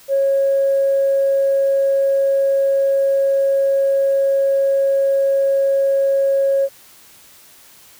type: tone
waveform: sine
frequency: 548 Hz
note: C#5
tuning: 20 cents flat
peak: -12 dBFS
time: 0.08-6.69 s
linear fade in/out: 50 ms
effects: tanh soft clip ceiling -8 dBFS + white hiss -46 dBFS RMS until 7.99 s